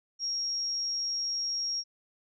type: tone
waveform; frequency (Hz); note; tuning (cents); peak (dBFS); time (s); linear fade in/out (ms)
sine; 5588; F8; 0; -29; 0.19-1.84; 50
effects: none